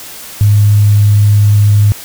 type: tone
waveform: sine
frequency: 103.6 Hz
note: G#2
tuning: 4 cents flat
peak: -4 dBFS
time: 0.41-1.92 s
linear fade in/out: 0 ms
effects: white hiss -29 dBFS RMS until 2.04 s